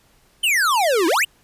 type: exponential two-way sweep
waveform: square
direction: down then up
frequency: 3136 to 311.1 to 3136 Hz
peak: -16 dBFS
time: 0.43-1.25 s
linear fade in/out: 10 ms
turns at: 1.07 s
effects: pink hiss -57 dBFS RMS until 1.43 s + resampled to 32000 Hz